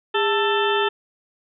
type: harmonic tone with a mistuned harmonic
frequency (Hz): 442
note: A4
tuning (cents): +8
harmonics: 1 / 2 / 3 / 4 / 6 / 7 / 8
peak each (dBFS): -21 / -24 / -26 / -27 / -29 / -29 / -30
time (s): 0.14-0.89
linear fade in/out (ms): 10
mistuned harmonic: 1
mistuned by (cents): -140
effects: none